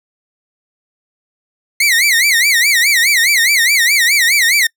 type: tone with vibrato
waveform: sawtooth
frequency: 2066 Hz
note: C7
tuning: 22 cents flat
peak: -6 dBFS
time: 1.8-4.67 s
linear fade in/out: 5 ms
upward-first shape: sine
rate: 4.8 Hz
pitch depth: 220 cents each way
effects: noise-tail reverb RT60 0.1 s tail -26 dB re dry